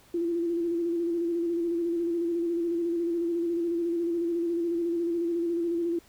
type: tone with vibrato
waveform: sine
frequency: 340 Hz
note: F4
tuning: 46 cents flat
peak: -25 dBFS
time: 0.14-5.99 s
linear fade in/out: 5 ms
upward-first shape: square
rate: 14 Hz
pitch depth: 30 cents each way
effects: pink hiss -58 dBFS RMS until 6.08 s